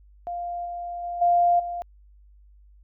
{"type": "tone with level steps", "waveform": "sine", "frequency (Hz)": 698.5, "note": "F5", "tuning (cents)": 0, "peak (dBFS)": [-28, -30, -28, -16, -28], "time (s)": [0.27, 1.82], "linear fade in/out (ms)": 0, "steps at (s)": [0.65, 1.03, 1.21, 1.59], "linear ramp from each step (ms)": 10, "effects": ["added 50 Hz sine -50 dBFS peak until 2.83 s"]}